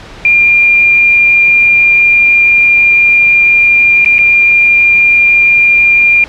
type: tone with dropouts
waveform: sine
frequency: 2398 Hz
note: D7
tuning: 36 cents sharp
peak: -3 dBFS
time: 0.25-6.24 s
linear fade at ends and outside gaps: 1 ms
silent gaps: 4.047-4.059 / 4.183-4.189 s
effects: pink hiss -30 dBFS RMS until 6.28 s + low-pass 4000 Hz 12 dB/octave